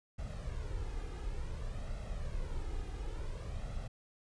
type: noise with flanger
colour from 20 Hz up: brown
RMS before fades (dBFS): -39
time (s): 0.18-3.88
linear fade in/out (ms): 10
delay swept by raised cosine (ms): 1.5 to 2.47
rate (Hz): 0.56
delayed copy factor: +0.6
effects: resampled to 22050 Hz